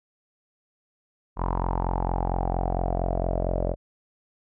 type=tone with low-pass filter sweep; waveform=sawtooth; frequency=44.36 Hz; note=F1; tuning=28 cents sharp; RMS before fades=-26 dBFS; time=1.36-3.76 s; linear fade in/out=50 ms; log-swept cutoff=1000 to 590 Hz; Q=6.4; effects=none